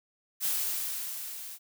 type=noise with level ramp; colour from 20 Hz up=blue; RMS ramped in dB=-28 to -43 dBFS; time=0.4-1.59 s; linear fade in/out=50 ms; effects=none